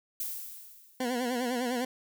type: noise with exponential decay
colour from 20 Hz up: violet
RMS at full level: -33 dBFS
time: 0.2-1.31 s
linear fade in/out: 2 ms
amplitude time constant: 240 ms
type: tone with vibrato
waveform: 20% pulse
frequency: 246.9 Hz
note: B3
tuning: in tune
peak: -24 dBFS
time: 1-1.85 s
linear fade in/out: 5 ms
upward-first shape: sine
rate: 9.9 Hz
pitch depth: 82 cents each way
effects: none